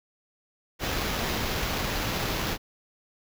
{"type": "noise with sample-and-hold", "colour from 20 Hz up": "pink", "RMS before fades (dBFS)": -29, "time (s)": [0.79, 2.58], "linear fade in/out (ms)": 50, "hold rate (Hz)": 8820, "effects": []}